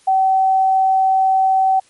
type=tone; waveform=sine; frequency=764 Hz; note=G5; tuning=45 cents flat; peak=-11 dBFS; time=0.07-1.8 s; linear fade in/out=10 ms; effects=white hiss -53 dBFS RMS until 1.89 s + MP3 48 kbps